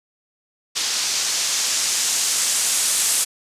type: noise with low-pass filter sweep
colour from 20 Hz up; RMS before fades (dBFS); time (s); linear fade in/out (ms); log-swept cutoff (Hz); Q
blue; -21; 0.75-3.25; 20; 5400 to 8700; 1.4
effects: resampled to 32000 Hz